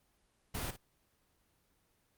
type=noise with echo; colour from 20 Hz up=pink; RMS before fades=-38 dBFS; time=0.54-0.71 s; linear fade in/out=10 ms; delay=57 ms; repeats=1; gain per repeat=-12 dB; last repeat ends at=0.767 s; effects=pink hiss -74 dBFS RMS until 2.17 s + Opus 24 kbps